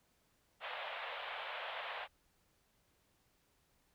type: band-pass noise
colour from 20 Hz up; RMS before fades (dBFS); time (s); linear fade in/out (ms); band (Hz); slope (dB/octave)
pink; -44; 0.6-2.08; 50; 540 to 3500; 48
effects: pink hiss -75 dBFS RMS until 3.94 s